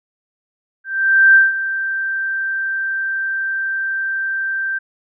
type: tone with ADSR envelope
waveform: sine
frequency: 1568 Hz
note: G6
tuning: in tune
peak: -5 dBFS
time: 0.84-4.79 s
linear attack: 510 ms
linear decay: 170 ms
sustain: -13 dB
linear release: 14 ms
effects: none